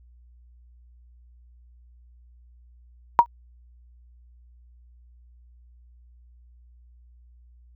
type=tone with exponential decay; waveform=sine; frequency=948 Hz; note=A#5; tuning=29 cents sharp; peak=-5 dBFS; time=3.19-3.26 s; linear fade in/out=0 ms; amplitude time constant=15 ms; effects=added 60 Hz sine -50 dBFS peak until 7.75 s